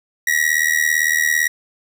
45% pulse tone with amplitude modulation, 1911 Hz, A#6, 43 cents sharp, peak -11 dBFS, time 0.27-1.48 s, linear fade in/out 5 ms, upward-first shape sine, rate 77.8 Hz, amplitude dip 85%, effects none

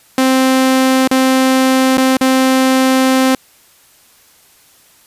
sawtooth tone with dropouts, 261.6 Hz, C4, in tune, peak -5 dBFS, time 0.18-3.35 s, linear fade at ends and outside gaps 2 ms, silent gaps 1.076-1.112 / 1.972-1.979 / 2.17-2.211 s, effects white hiss -48 dBFS RMS until 5.06 s + resampled to 32000 Hz

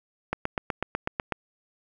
click train, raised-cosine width 0.5 ms, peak -11 dBFS, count 9, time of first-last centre 0.33-1.323 s, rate 8.06 Hz, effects 8-bit

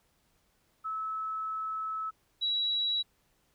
sine tone pair in turn, 1300 / 3896 Hz, E6 / B7, -24 / -24 cents, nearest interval octave + perfect fifth, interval 1900 cents, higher second, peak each -32 / -27 dBFS, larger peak second, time 0.84-2.11 / 2.41-3.03 s, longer first, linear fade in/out 20 ms, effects pink hiss -71 dBFS RMS until 3.54 s

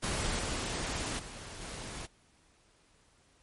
pink noise with level steps, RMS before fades -33 / -35 / -45 / -42 dBFS, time 0.02-2.07 s, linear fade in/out 20 ms, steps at 0.39 / 1.19 / 1.61 s, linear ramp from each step 2 ms, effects pink hiss -66 dBFS RMS until 3.42 s + MP3 48 kbps

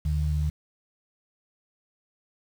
sine tone pair together, 75.1 / 150.42 Hz, D2 / D3, +39 / +42 cents, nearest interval octave, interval 1203 cents, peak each -24 / -28 dBFS, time 0.05-0.5 s, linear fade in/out 5 ms, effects 8-bit

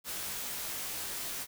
white noise with comb filter, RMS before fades -38 dBFS, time 0.04-1.47 s, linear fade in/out 50 ms, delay 18 ms, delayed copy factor -0.85, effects none

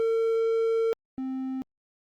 triangle tone pair in turn, 453 / 262.2 Hz, A#4 / C4, -50 / +4 cents, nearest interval major sixth, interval 946 cents, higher first, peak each -20 / -27 dBFS, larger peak first, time 0-0.93 / 1.18-1.62 s, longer first, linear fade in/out 0 ms, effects Opus 32 kbps

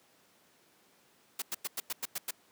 white noise bursts, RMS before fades -35 dBFS, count 8, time 1.39-2.309 s, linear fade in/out 5 ms, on 30 ms, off 97 ms, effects pink hiss -65 dBFS RMS until 2.51 s + high-pass 200 Hz 12 dB/octave

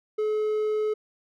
triangle tone, 428.1 Hz, A4, 47 cents flat, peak -21 dBFS, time 0.18-0.94 s, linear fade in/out 10 ms, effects none

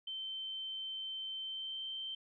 sine tone with pitch glide, 3098 to 3118 Hz, G7 to G7, -21 to -10 cents, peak -39 dBFS, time 0.07-2.15 s, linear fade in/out 5 ms, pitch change +11 cents, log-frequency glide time 1.41-1.8 s, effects none

